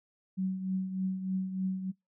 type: tone with tremolo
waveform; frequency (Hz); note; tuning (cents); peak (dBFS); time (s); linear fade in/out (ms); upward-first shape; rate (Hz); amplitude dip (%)
sine; 188.3; F#3; +31; -27; 0.37-1.92; 20; triangle; 3.3; 65
effects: noise-tail reverb RT60 0.2 s tail -26 dB re dry